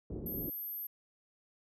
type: low-pass noise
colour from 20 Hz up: white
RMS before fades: -41 dBFS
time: 0.1-0.5 s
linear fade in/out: 5 ms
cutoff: 370 Hz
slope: 24 dB/octave
type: tone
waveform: sine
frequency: 12880 Hz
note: G9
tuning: 46 cents sharp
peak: -38 dBFS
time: 0.26-0.87 s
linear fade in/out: 5 ms
effects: none